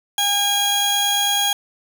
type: tone pair together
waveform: sawtooth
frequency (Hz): 810 / 3289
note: G#5 / G#7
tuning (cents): -43 / -18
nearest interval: 2 octaves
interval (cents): 2425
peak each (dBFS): -18 / -15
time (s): 0.18-1.53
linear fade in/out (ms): 2
effects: none